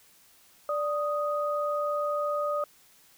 sine tone pair together, 587.3 / 1244.5 Hz, D5 / D#6, 0 / 0 cents, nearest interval octave + minor second, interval 1300 cents, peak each -28 / -30 dBFS, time 0.69-2.64 s, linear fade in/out 2 ms, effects white hiss -59 dBFS RMS until 3.17 s

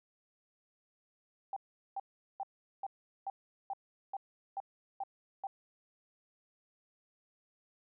sine tone bursts, 784 Hz, G5, in tune, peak -35 dBFS, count 10, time 1.53-5.47 s, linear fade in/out 2 ms, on 34 ms, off 400 ms, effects none

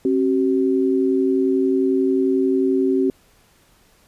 sine tone pair together, 268.5 / 379.7 Hz, C4 / F#4, +45 / +45 cents, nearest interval tritone, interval 600 cents, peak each -18 dBFS, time 0.05-3.1 s, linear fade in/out 2 ms, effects pink hiss -56 dBFS RMS until 4.07 s + resampled to 32000 Hz

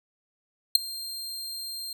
sawtooth tone with ADSR envelope, 4186 Hz, C8, in tune, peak -7 dBFS, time 0.75-1.93 s, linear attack 4 ms, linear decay 9 ms, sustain -24 dB, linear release 3 ms, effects none

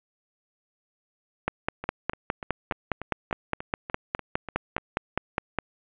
two click trains, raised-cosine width 0.5 ms, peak -9 / -19 dBFS, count 21 / 11, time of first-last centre 1.48-5.587 / 1.84-4.781 s, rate 4.87 / 3.4 Hz, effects resampled to 8000 Hz + 8-bit

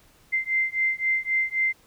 sine beating tone pair, 2081 / 2084.8 Hz, C7 / C7, -10 / -7 cents, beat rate 3.8 Hz, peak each -25 dBFS, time 0.32-1.73 s, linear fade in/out 20 ms, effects pink hiss -58 dBFS RMS until 1.86 s

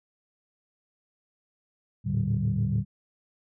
sine tone cluster, 78.5 / 108.8 / 115.7 / 145.1 / 191 Hz, D#2 / A2 / A#2 / D3 / G3, +16 / -19 / -13 / -21 / -45 cents, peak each -35 / -27 / -29 / -29 / -29 dBFS, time 2.04-2.85 s, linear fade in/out 50 ms, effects tanh soft clip ceiling -16 dBFS

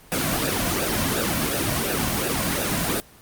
pink noise with flanger, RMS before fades -23 dBFS, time 0.12-3 s, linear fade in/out 0 ms, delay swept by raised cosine 0.93 to 2.43 ms, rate 2.8 Hz, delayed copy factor -0.95, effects pink hiss -49 dBFS RMS until 3.21 s + Opus 24 kbps

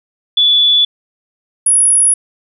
sine tone pair in turn, 3447 / 10329 Hz, A7 / E9, -36 / -36 cents, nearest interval octave + perfect fifth, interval 1900 cents, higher second, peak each -7 dBFS, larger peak neither, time 0.37-0.85 / 1.66-2.14 s, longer neither, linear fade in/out 5 ms, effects none

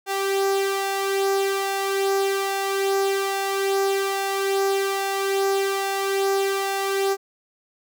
sawtooth tone with flanger, 391.6 Hz, G4, 2 cents flat, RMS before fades -23 dBFS, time 0.06-7.17 s, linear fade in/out 50 ms, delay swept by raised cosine 1.4 to 2.4 ms, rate 1.2 Hz, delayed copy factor +0.5, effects none

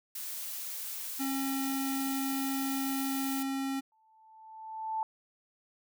blue noise, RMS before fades -39 dBFS, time 0.15-3.43 s, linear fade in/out 5 ms
square tone, 270 Hz, C#4, 45 cents flat, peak -32 dBFS, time 1.19-3.81 s, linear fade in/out 20 ms
sine tone with exponential growth, 880 Hz, A5, in tune, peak -28 dBFS, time 3.92-5.03 s, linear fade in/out 1 ms, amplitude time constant 240 ms
effects none

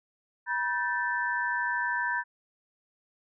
sine tone cluster, 967 / 1547 / 1760 Hz, B5 / G6 / A6, -37 / -23 / 0 cents, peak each -31 dBFS, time 0.46-2.24 s, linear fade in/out 50 ms, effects none

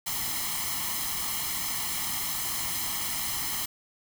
white noise with comb filter, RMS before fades -31 dBFS, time 0.06-3.66 s, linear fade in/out 10 ms, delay 0.97 ms, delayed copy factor +0.75, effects none

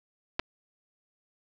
clicks, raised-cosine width 0.3 ms, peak -13 dBFS, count 2, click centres 0.394 / 0.397 s, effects resampled to 16000 Hz + 8-bit

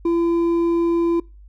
sine tone with hard clipping, 338.3 Hz, E4, 45 cents sharp, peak -17 dBFS, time 0.05-1.2 s, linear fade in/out 5 ms, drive 4 dB, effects noise-tail reverb RT60 0.3 s tail -25 dB re dry + added 50 Hz sine -41 dBFS peak until 1.48 s

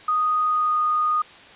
sine tone with pitch glide, 1242 to 1232.7 Hz, D#6 to D#6, -3 to -17 cents, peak -18 dBFS, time 0.08-1.22 s, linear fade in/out 5 ms, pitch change -14 cents, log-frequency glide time 0.47-0.8 s, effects white hiss -45 dBFS RMS until 1.55 s + resampled to 8000 Hz

